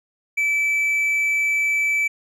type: tone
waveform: triangle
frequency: 2312 Hz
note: D7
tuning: 28 cents flat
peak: -16 dBFS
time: 0.37-2.08 s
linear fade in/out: 10 ms
effects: resampled to 32000 Hz